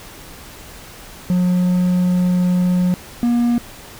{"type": "tone pair in turn", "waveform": "triangle", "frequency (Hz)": [180.1, 238.6], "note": ["F#3", "A#3"], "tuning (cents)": [-46, 41], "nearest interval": "perfect fourth", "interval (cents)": 487, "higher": "second", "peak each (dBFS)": -11, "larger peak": "neither", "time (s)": [[1.3, 2.94], [3.23, 3.58]], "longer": "first", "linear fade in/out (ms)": 0, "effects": ["pink hiss -38 dBFS RMS until 3.99 s"]}